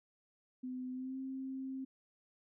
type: tone with pitch glide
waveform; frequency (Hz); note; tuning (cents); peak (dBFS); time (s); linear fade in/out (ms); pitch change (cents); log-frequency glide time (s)
sine; 254.3 to 264.8; C4 to C4; -49 to +21; -39; 0.63-1.85; 10; +70; 0.92-1.18
effects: none